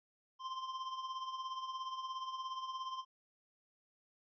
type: tone with tremolo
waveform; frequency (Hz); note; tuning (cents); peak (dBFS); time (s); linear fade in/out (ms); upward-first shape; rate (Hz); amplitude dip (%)
square; 1045; C6; -2; -38; 0.39-3.05; 50; triangle; 17; 65
effects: resampled to 11025 Hz